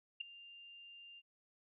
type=tone with ADSR envelope; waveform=sine; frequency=2794 Hz; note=F7; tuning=in tune; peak=-35 dBFS; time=0.2-1.22 s; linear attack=10 ms; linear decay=7 ms; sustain=-18 dB; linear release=39 ms; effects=none